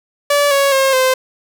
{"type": "tone with pitch steps", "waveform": "sawtooth", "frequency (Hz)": [576, 556.1, 536.8, 518.2], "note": ["D5", "C#5", "C5", "C5"], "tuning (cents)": [-34, 5, 44, -17], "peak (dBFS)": -7, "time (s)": [0.3, 1.14], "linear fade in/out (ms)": 5, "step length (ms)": 210, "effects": []}